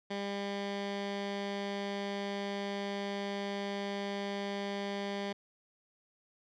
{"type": "tone with low-pass filter", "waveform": "15% pulse", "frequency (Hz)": 200, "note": "G3", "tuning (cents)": 35, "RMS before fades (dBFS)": -37, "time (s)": [0.1, 5.33], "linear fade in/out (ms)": 10, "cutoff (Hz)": 3900, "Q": 1.4, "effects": []}